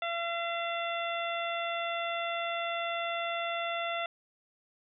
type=harmonic tone with a mistuned harmonic; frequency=680 Hz; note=F5; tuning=46 cents flat; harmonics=1 / 2 / 3 / 4 / 5; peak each=-34 / -37 / -39 / -40 / -41 dBFS; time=0.02-4.06 s; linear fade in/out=2 ms; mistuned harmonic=5; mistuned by=+40 cents; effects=none